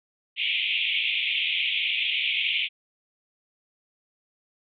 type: band-pass noise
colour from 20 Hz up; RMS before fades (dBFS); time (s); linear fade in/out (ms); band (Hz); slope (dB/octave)
pink; -26; 0.36-2.69; 50; 2200 to 3500; 96
effects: none